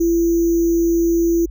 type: tone with sample-and-hold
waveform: sine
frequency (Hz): 337.6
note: E4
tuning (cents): +41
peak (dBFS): -13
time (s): 0-1.46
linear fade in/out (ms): 10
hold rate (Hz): 6300
effects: added 50 Hz sine -29 dBFS peak until 1.5 s